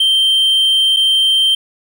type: tone with dropouts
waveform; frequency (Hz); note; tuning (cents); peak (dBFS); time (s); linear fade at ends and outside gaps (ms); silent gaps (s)
triangle; 3137; G7; +1; -8; 0-1.55; 5; 0.964-0.968
effects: none

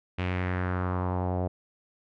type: tone with low-pass filter sweep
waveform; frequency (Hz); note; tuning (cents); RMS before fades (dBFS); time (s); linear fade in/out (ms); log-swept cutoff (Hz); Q
sawtooth; 91; F#2; -28; -29; 0.18-1.48; 10; 2700 to 640; 2.7
effects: none

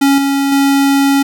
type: tone with level steps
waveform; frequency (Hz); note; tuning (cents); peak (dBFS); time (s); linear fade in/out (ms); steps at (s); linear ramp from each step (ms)
square; 277.2; C#4; 0; -8 / -12 / -9; 0.01-1.23; 10; 0.18 / 0.52; 2
effects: none

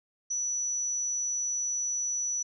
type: tone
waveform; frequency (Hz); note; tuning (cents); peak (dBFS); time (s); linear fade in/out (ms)
sine; 5920; F#8; 0; -28; 0.3-2.43; 10
effects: none

